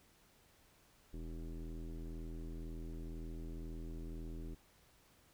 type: tone with low-pass filter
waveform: square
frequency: 41 Hz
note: E1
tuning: 9 cents flat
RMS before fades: -45 dBFS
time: 1.13-4.55 s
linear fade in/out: 10 ms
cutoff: 330 Hz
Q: 2.9
effects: pink hiss -68 dBFS RMS until 5.33 s